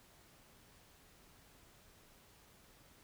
silence, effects pink hiss -64 dBFS RMS until 3.03 s

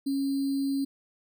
sine tone with sample-and-hold, 274.9 Hz, C#4, 14 cents flat, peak -25 dBFS, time 0.06-0.85 s, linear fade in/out 10 ms, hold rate 4410 Hz, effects none

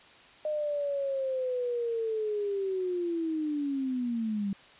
sine linear sweep, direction down, 613 to 194.3 Hz, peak -28 dBFS, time 0.45-4.53 s, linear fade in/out 2 ms, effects white hiss -54 dBFS RMS until 4.79 s + resampled to 8000 Hz

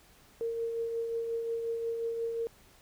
sine tone with tremolo, 460.4 Hz, A#4, 22 cents flat, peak -29 dBFS, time 0.41-2.47 s, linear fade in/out 0 ms, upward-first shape triangle, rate 5.6 Hz, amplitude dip 40%, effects pink hiss -60 dBFS RMS until 2.81 s

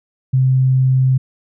sine tone, 130.5 Hz, C3, 4 cents flat, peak -10 dBFS, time 0.33-1.18 s, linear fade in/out 10 ms, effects none

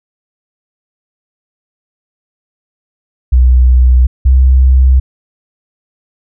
sine tone pair in turn, 62.6 / 64.92 Hz, B1 / C2, +24 / -13 cents, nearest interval minor second, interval 63 cents, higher second, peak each -3 dBFS, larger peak neither, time 3.32-4.07 / 4.25-5 s, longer neither, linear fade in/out 10 ms, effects none

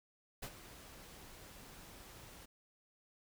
pink noise with ADSR envelope, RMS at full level -43 dBFS, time 0.42-2.46 s, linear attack 11 ms, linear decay 64 ms, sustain -12 dB, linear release 13 ms, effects none

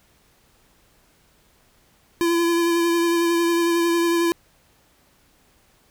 square tone with vibrato, 339.4 Hz, F4, 49 cents flat, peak -18 dBFS, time 2.21-4.32 s, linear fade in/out 0 ms, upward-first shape sine, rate 11 Hz, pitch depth 19 cents each way, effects pink hiss -59 dBFS RMS until 5.9 s

